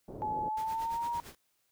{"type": "low-pass noise", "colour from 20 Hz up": "white", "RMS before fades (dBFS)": -43, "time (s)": [0.08, 0.49], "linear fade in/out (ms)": 5, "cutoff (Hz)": 550, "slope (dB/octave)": 24}
{"type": "tone with pitch glide", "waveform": "sine", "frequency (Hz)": [856, 944.3], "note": ["A5", "A#5"], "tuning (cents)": [-48, 22], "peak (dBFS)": -31, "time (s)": [0.22, 1.2], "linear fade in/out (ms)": 0, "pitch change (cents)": 170, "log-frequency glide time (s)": [0.47, 1.08]}
{"type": "noise with tremolo", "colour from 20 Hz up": "pink", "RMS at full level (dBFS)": -47, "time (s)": [0.57, 1.35], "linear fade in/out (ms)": 2, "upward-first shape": "sine", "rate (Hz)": 8.8, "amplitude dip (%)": 75}
{"effects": ["white hiss -75 dBFS RMS until 1.71 s"]}